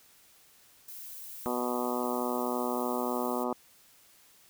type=noise; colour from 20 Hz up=violet; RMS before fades=-44 dBFS; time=0.88-3.44 s; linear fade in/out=5 ms
type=harmonic tone; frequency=123.47 Hz; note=B2; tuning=in tune; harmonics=2 / 3 / 4 / 5 / 6 / 7 / 8 / 9 / 10; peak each=-34 / -36 / -37 / -38 / -39 / -39 / -40 / -41 / -41 dBFS; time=1.46-3.53 s; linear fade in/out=0 ms
effects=white hiss -60 dBFS RMS until 4.49 s